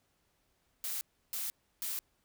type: noise bursts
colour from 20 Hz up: blue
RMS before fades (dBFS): -37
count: 3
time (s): 0.84-1.99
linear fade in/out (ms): 0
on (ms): 170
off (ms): 320
effects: pink hiss -75 dBFS RMS until 2.24 s